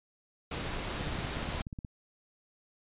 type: noise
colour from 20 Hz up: pink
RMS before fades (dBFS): -36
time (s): 0.51-1.62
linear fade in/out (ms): 5
type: click train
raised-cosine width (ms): 5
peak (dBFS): -27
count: 16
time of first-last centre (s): 0.95-1.848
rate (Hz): 16.7
effects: resampled to 8000 Hz